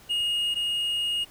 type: tone pair in turn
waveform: triangle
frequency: 2861 / 2861 Hz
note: F7 / F7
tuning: +41 / +41 cents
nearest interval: unison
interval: 0 cents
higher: neither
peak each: -22 / -23 dBFS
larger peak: first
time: 0.09-0.55 / 0.55-1.25 s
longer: second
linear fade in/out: 20 ms
effects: pink hiss -52 dBFS RMS until 1.3 s